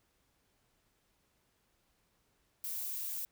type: noise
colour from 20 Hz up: violet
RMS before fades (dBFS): -39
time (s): 2.64-3.25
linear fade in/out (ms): 0
effects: pink hiss -75 dBFS RMS until 3.31 s